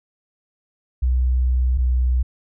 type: tone pair in turn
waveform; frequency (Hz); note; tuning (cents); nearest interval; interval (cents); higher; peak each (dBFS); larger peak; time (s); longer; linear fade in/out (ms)
sine; 62.9 / 62.47; B1 / B1; +32 / +20; unison; 12; first; -15; neither; 1.02-1.78 / 1.78-2.23; first; 10
effects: none